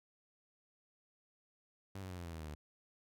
sawtooth tone with pitch steps, 97.5 / 93.91 / 90.45 / 87.11 / 83.9 / 80.81 / 77.83 / 74.97 Hz, G2 / F#2 / F#2 / F2 / E2 / E2 / D#2 / D2, -9 / +26 / -39 / -4 / +31 / -34 / +1 / +36 cents, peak -40 dBFS, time 1.95-2.55 s, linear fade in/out 5 ms, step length 75 ms, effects none

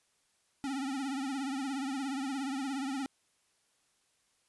square tone with vibrato, 270.8 Hz, C#4, 40 cents flat, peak -34 dBFS, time 0.64-3.06 s, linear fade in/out 0 ms, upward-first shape triangle, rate 17 Hz, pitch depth 110 cents each way, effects white hiss -73 dBFS RMS until 4.48 s + resampled to 24000 Hz

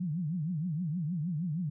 sine tone with vibrato, 164.81 Hz, E3, in tune, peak -30 dBFS, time 0-1.7 s, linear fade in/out 10 ms, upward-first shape triangle, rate 6.4 Hz, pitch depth 260 cents each way, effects none

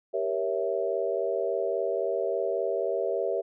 sine chord, G diminished seventh, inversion none, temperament equal with one note detuned, 392 / 470.8 / 554.4 / 659.3 Hz, G4 / Bb4 / Db5 / Fb5, 0 / +17 / 0 / 0 cents, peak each -31 dBFS, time 0.13-3.42 s, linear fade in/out 20 ms, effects none

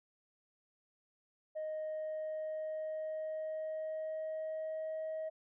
sine tone with pitch glide, 622.3 to 632.8 Hz, D#5 to D#5, 0 to +29 cents, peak -35 dBFS, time 1.55-5.3 s, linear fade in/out 20 ms, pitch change +29 cents, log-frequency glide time 1.85-5.02 s, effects tanh soft clip ceiling -35 dBFS

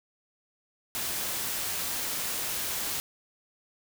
white noise, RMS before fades -32 dBFS, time 0.95-3 s, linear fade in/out 0 ms, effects none

